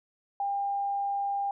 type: tone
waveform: sine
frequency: 800 Hz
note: G5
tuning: 35 cents sharp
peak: -27 dBFS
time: 0.4-1.51 s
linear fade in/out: 2 ms
effects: none